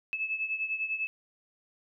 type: beating tone pair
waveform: sine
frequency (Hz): 2604 / 2614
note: E7 / E7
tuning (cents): -22 / -15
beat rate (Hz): 10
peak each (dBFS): -31 / -36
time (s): 0.13-1.07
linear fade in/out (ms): 0
effects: none